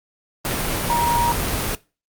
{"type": "tone in noise", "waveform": "sine", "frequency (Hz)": 946, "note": "A#5", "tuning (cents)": 25, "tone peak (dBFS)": -16, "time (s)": [0.9, 1.32], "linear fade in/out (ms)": 0, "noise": "pink", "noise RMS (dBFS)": -23, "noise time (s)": [0.45, 1.75], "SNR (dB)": 4, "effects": ["noise-tail reverb RT60 0.3 s tail -21 dB re dry", "Opus 32 kbps"]}